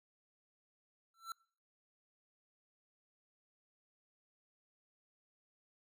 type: tone with exponential growth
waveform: square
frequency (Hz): 1342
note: E6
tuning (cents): +31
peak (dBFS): -39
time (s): 1.14-1.32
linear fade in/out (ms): 2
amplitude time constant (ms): 39
effects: noise-tail reverb RT60 0.5 s tail -25 dB re dry